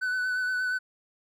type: tone with vibrato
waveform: triangle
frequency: 1500 Hz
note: F#6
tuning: 23 cents sharp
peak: -24 dBFS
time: 0.01-0.79 s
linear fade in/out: 20 ms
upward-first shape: sine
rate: 8.5 Hz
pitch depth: 23 cents each way
effects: none